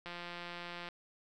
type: click train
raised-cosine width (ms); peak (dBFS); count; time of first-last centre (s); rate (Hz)
0.3; -28; 145; 0.06-0.888; 174
effects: none